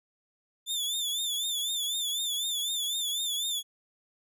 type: tone with vibrato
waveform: sawtooth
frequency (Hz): 3506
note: A7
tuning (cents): -7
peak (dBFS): -26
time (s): 0.66-3.63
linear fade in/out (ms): 50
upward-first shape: triangle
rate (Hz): 4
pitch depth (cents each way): 96
effects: none